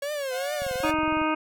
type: tone with vibrato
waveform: 45% pulse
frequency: 554.4 Hz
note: C#5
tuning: in tune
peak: -28 dBFS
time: 0.02-0.91 s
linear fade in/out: 5 ms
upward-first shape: triangle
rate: 2.4 Hz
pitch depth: 160 cents each way
type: tone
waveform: sawtooth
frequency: 723 Hz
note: F#5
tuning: 40 cents flat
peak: -30 dBFS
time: 0.3-0.94 s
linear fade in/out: 50 ms
type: click train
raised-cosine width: 5 ms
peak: -28 dBFS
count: 14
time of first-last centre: 0.62-1.216 s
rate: 21.8 Hz
type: harmonic tone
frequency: 311.1 Hz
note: D#4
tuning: in tune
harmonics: 1 / 2 / 3 / 4 / 5 / 7 / 8 / 9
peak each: -26 / -31 / -29 / -29 / -35 / -37 / -34 / -39 dBFS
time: 0.83-1.35 s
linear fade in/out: 10 ms
effects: none